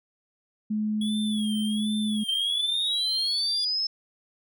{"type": "tone", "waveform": "sine", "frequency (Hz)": 213.5, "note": "G#3", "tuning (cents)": 48, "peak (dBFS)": -24, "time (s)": [0.7, 2.24], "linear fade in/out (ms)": 10}
{"type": "tone with vibrato", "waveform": "square", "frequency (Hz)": 3341, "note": "G#7", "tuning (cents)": 10, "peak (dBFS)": -33, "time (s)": [1.01, 3.65], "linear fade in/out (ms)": 5, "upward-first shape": "sine", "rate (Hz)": 1.3, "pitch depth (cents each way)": 110}
{"type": "exponential sweep", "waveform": "sine", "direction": "up", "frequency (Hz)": [3112, 5274], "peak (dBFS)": -24, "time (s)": [2.28, 3.87], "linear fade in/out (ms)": 5}
{"effects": []}